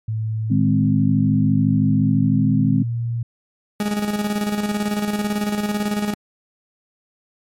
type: tone with pitch glide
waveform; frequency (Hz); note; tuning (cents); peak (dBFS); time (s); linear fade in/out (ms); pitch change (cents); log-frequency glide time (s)
sine; 110 to 117.22; A2 to A#2; 0 to +10; -20; 0.08-3.23; 5; +110; 1.87-2.63
type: chord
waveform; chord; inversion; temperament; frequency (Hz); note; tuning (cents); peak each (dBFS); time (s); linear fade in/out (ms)
sine; Ab major; second; equal; 155.56 / 207.7 / 261.6; Eb3 / Ab3 / C4; 0 / 0 / 0; -19; 0.5-2.83; 10
type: tone with tremolo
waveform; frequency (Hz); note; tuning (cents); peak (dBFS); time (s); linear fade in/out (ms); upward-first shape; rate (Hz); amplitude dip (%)
40% pulse; 207.7; G#3; 0; -17; 3.8-6.14; 2; square; 18; 50
effects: MP3 64 kbps

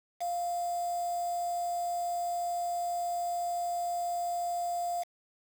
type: tone with quantisation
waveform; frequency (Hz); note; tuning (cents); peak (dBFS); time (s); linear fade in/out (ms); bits
sine; 698.5; F5; 0; -30; 0.2-5.04; 20; 7
effects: none

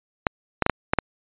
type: clicks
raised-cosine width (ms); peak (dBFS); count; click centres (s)
0.5; -3; 6; 0.268 / 0.623 / 0.664 / 0.697 / 0.935 / 0.987
effects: resampled to 8000 Hz

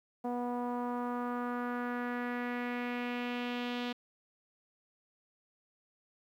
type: tone with low-pass filter sweep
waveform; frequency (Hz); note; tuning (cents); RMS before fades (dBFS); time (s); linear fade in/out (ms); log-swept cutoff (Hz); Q
sawtooth; 243.7; B3; -23; -36; 0.24-3.93; 10; 800 to 3500; 2.5
effects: 11-bit

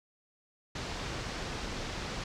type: low-pass noise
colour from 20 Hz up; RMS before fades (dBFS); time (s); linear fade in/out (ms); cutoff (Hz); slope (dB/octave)
pink; -38; 0.75-2.24; 5; 6200; 24
effects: none

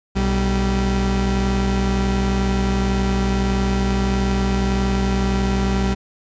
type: tone pair together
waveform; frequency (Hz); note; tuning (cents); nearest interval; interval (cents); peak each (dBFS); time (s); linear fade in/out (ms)
35% pulse; 61.5 / 194.35; B1 / G3; -7 / -15; octave + minor sixth; 1992; -18; 0.15-5.95; 20
effects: resampled to 16000 Hz

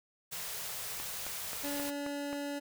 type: band-stop noise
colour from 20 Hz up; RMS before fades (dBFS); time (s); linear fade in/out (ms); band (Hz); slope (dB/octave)
white; -40; 0.31-1.91; 20; 200 to 390; 48
type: click train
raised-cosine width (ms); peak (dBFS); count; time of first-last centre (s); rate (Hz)
0.5; -27; 6; 1-2.33; 3.76
type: tone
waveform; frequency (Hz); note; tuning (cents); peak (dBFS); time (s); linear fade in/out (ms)
25% pulse; 286; D4; -46; -32; 1.63-2.6; 20
effects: none

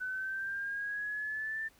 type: linear sweep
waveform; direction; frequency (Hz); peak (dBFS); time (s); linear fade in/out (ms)
sine; up; 1500 to 1785; -34; 0-1.69; 20
effects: pink hiss -64 dBFS RMS until 1.79 s

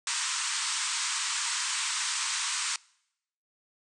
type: band-pass noise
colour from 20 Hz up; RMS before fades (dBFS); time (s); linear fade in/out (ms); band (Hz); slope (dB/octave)
white; -31; 0.07-2.76; 2; 900 to 8900; 96
effects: noise-tail reverb RT60 0.8 s tail -25 dB re dry

